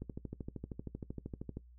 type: click train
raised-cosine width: 3 ms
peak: -28 dBFS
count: 21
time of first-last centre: 0.02-1.57 s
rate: 12.9 Hz
effects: noise-tail reverb RT60 0.1 s tail -18 dB re dry + added 60 Hz sine -55 dBFS peak until 1.78 s